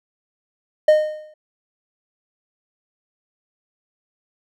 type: tone with exponential decay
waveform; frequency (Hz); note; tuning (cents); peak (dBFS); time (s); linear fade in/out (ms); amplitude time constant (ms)
triangle; 614; D#5; -23; -5; 0.88-1.34; 5; 100
effects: none